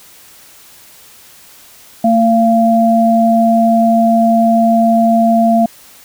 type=tone pair together; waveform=sine; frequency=226.3 / 685.8 Hz; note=A3 / F5; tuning=+49 / -32 cents; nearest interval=octave + perfect fifth; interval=1919 cents; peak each=-10 dBFS; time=2.04-5.66 s; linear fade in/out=5 ms; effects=white hiss -41 dBFS RMS until 6.04 s